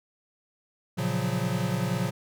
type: chord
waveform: square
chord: Gb major seventh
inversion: first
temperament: equal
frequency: 116.54 / 138.59 / 174.61 / 185 Hz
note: Bb2 / Db3 / F3 / Gb3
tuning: 0 / 0 / 0 / 0 cents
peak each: -32 dBFS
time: 0.97-2.11 s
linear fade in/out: 20 ms
effects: none